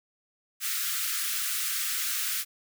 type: high-pass noise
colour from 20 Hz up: white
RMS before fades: -30 dBFS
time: 0.6-2.45 s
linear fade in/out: 50 ms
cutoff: 1200 Hz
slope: 96 dB/octave
effects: none